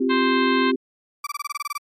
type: chord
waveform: sine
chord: C suspended fourth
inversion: none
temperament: just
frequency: 261.6 / 348.8 / 392.4 Hz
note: C4 / F4 / G4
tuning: 0 / -2 / +2 cents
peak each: -20 / -26 / -23 dBFS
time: 0-0.76 s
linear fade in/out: 10 ms
type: harmonic tone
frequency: 523.3 Hz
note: C5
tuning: in tune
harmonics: 2 / 3 / 4 / 5 / 6 / 7 / 8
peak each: -23 / -27 / -29 / -31 / -33 / -34 / -35 dBFS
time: 0.09-0.72 s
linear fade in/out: 20 ms
type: tone bursts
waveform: 35% pulse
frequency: 1164 Hz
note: D6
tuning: 16 cents flat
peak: -23 dBFS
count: 11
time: 1.24-1.778 s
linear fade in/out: 5 ms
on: 28 ms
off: 23 ms
effects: MP3 64 kbps